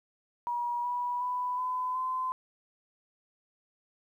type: tone with pitch steps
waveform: sine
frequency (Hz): 960 / 976.2 / 992.7 / 1009.5 / 1026.5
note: B5 / B5 / B5 / B5 / C6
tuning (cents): -49 / -20 / +9 / +38 / -33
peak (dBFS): -29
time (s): 0.47-2.32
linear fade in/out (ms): 0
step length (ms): 370
effects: 11-bit

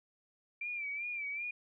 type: tone with vibrato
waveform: sine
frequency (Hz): 2349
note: D7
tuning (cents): 0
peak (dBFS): -36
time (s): 0.61-1.51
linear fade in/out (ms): 5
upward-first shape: sine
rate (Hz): 2.6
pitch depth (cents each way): 71
effects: none

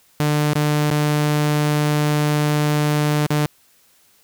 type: tone with dropouts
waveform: sawtooth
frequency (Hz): 149.2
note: D3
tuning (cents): +28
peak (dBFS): -12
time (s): 0.2-3.46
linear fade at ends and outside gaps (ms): 0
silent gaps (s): 0.533-0.554 / 0.902-0.913 / 3.265-3.305
effects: white hiss -56 dBFS RMS until 4.23 s

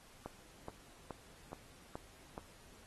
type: click train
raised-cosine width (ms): 1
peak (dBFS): -30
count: 6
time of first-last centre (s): 0.26-2.379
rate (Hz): 2.36
effects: pink hiss -61 dBFS RMS until 2.86 s + AAC 32 kbps

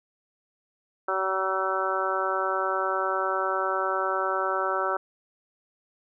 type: harmonic tone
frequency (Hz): 190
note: F#3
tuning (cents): +46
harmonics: 2 / 3 / 4 / 5 / 6 / 7 / 8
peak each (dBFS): -32 / -31 / -33 / -33 / -34 / -28 / -35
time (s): 1.08-4.97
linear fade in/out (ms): 5
effects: none

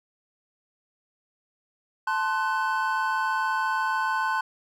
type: chord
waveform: triangle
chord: F# diminished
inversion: first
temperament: equal with one note detuned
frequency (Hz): 880 / 1046.5 / 1502.4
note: A5 / C6 / F#6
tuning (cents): 0 / 0 / +26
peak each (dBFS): -26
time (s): 2.07-4.41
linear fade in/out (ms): 5
effects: none

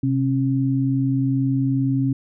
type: tone pair together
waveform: sine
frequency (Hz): 129.95 / 271.1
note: C3 / C#4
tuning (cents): -11 / -38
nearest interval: octave + minor second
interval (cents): 1273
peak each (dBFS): -20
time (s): 0.03-2.13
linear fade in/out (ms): 5
effects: none

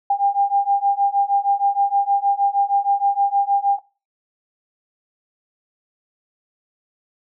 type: beating tone pair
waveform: sine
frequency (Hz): 797 / 803.4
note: G5 / G5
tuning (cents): +28 / +42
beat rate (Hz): 6.4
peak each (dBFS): -19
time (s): 0.1-3.79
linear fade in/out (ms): 5
effects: noise-tail reverb RT60 0.3 s tail -17 dB re dry

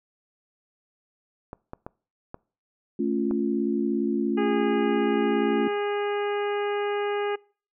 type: clicks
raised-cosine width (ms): 1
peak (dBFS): -22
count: 5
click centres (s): 1.531 / 1.734 / 1.865 / 2.344 / 3.311
type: chord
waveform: sine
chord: A augmented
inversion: none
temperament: equal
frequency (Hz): 220 / 277.2 / 349.2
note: A3 / C#4 / E#4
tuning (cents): 0 / 0 / 0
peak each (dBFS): -27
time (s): 2.99-5.68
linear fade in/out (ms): 5
type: harmonic tone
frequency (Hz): 410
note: G#4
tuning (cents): -22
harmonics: 1 / 2 / 3 / 4 / 5 / 6 / 7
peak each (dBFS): -26 / -32 / -36 / -38 / -40 / -42 / -43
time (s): 4.37-7.36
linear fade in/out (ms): 10
effects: noise-tail reverb RT60 0.4 s tail -24 dB re dry

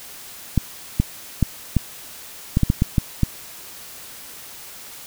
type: clicks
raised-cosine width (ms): 5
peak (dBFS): -3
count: 10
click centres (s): 0.577 / 1 / 1.427 / 1.767 / 2.571 / 2.633 / 2.701 / 2.821 / 2.982 / 3.233
effects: white hiss -39 dBFS RMS until 5.06 s

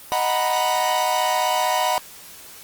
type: chord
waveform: 45% pulse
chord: B major seventh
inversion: first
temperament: equal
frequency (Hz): 622.3 / 740 / 932.3 / 987.8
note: D#5 / F#5 / A#5 / B5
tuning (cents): 0 / 0 / 0 / 0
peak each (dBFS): -26 / -23 / -27 / -23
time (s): 0.12-1.98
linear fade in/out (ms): 0
effects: white hiss -42 dBFS RMS until 2.63 s + Opus 32 kbps

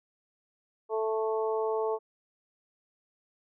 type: harmonic tone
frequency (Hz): 220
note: A3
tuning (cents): 0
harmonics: 2 / 3 / 4 / 5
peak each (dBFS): -28 / -36 / -35 / -39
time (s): 0.89-1.99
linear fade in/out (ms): 50
effects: none

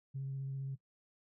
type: tone with vibrato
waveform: sine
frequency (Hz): 135.7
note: C#3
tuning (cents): -36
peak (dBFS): -36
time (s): 0.14-0.76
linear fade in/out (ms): 20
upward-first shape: sine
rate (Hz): 15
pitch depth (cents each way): 13
effects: noise-tail reverb RT60 0.1 s tail -17 dB re dry + tanh soft clip ceiling -33 dBFS

